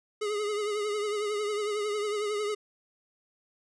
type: tone with vibrato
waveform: square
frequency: 417.8 Hz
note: G#4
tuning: 10 cents sharp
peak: -29 dBFS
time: 0.21-2.55 s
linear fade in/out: 10 ms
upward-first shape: triangle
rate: 11 Hz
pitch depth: 58 cents each way
effects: resampled to 22050 Hz